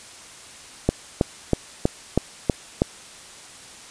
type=click train; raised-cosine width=2 ms; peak=-3 dBFS; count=7; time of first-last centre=0.89-2.819 s; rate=3.11 Hz; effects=white hiss -43 dBFS RMS until 3.9 s + resampled to 22050 Hz